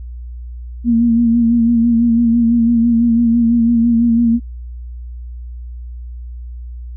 sine tone with vibrato, 233.1 Hz, A#3, in tune, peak -9 dBFS, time 0.84-4.4 s, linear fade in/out 50 ms, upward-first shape sine, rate 6 Hz, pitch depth 40 cents each way, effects added 60 Hz sine -26 dBFS peak until 6.96 s

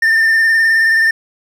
triangle tone with vibrato, 1801 Hz, A6, 40 cents sharp, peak -7 dBFS, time 0.02-1.11 s, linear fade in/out 5 ms, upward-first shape sine, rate 19 Hz, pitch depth 28 cents each way, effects none

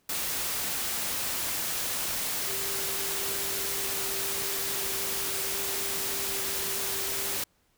sine tone in noise, 392 Hz, G4, in tune, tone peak -41 dBFS, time 2.47-7.37 s, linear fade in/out 5 ms, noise white, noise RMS -31 dBFS, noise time 0.09-7.44 s, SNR -13 dB, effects pink hiss -69 dBFS RMS until 7.77 s

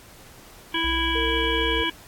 harmonic tone, 329.6 Hz, E4, in tune, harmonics 1 / 3 / 5 / 7 / 9 / 10, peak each -29 / -29 / -29 / -29 / -29 / -29 dBFS, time 0.74-1.9 s, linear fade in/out 5 ms
clicks, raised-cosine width 1 ms, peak -33 dBFS, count 6, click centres 0.758 / 0.843 / 0.93 / 0.99 / 1.084 / 1.441 s
sine tone with pitch glide, 61.74 to 62.35 Hz, B1 to B1, 0 to +17 cents, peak -28 dBFS, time 0.84-1.82 s, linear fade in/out 5 ms, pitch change +17 cents, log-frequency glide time 1.03-1.35 s
sine tone with vibrato, 457.4 Hz, A#4, 33 cents flat, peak -27 dBFS, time 1.15-1.84 s, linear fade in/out 5 ms, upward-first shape sine, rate 6.3 Hz, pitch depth 8 cents each way
effects pink hiss -48 dBFS RMS until 2.07 s + AAC 64 kbps

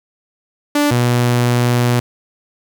sawtooth tone pair in turn, 292.4 / 121.63 Hz, D4 / B2, -7 / -26 cents, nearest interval octave + minor third, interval 1519 cents, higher first, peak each -8 dBFS, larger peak neither, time 0.75-0.91 / 0.91-2 s, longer second, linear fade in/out 5 ms, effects 8-bit

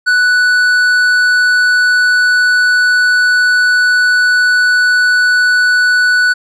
triangle tone with tanh clipping, 1483 Hz, F#6, 4 cents sharp, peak -9 dBFS, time 0.06-6.34 s, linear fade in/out 20 ms, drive 13 dB, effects none

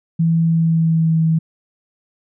sine tone with pitch glide, 164.81 to 161.33 Hz, E3 to E3, 0 to -37 cents, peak -12 dBFS, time 0.19-1.39 s, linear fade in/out 10 ms, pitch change -37 cents, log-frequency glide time 0.44-1.21 s, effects none

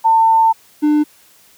sine / triangle tone pair in turn, 898 / 299.7 Hz, A5 / D4, +35 / +35 cents, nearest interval octave + perfect fifth, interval 1900 cents, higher first, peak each -8 dBFS, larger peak neither, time 0.04-0.53 / 0.82-1.04 s, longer first, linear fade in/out 20 ms, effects white hiss -49 dBFS RMS until 1.57 s + high-pass 60 Hz 12 dB/octave

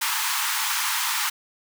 pink high-pass noise, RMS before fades -25 dBFS, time 0.01-1.3 s, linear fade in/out 10 ms, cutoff 840 Hz, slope 96 dB/octave, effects none

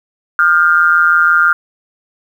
sine tone with amplitude modulation, 1396.9 Hz, F6, in tune, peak -3 dBFS, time 0.39-1.53 s, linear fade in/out 2 ms, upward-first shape sine, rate 166 Hz, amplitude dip 90%, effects 7-bit

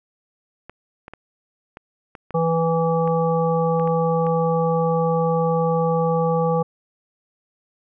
clicks, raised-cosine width 0.5 ms, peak -22 dBFS, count 10, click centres 0.696 / 1.081 / 1.136 / 1.771 / 2.152 / 2.307 / 3.076 / 3.797 / 3.875 / 4.267 s
harmonic tone, 164.81 Hz, E3, in tune, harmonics 1 / 3 / 5 / 7, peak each -21 / -20 / -25 / -28 dBFS, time 2.34-6.63 s, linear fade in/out 10 ms
effects none

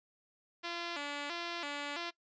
5% pulse tone with vibrato, 314.4 Hz, D#4, 18 cents sharp, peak -26 dBFS, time 0.63-2.11 s, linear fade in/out 20 ms, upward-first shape square, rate 1.5 Hz, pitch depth 150 cents each way, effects noise-tail reverb RT60 0.1 s tail -21 dB re dry + resampled to 16000 Hz

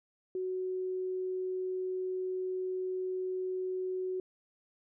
sine tone, 371.1 Hz, F#4, 5 cents sharp, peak -32 dBFS, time 0.35-4.2 s, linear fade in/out 2 ms, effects none

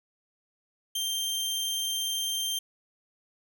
sawtooth tone, 3159 Hz, G7, 13 cents sharp, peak -25 dBFS, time 0.95-2.59 s, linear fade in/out 5 ms, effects none

